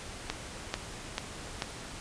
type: click train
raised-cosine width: 0.2 ms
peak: -13 dBFS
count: 4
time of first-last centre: 0.3-1.622 s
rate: 2.27 Hz
effects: pink hiss -43 dBFS RMS until 2 s + resampled to 22050 Hz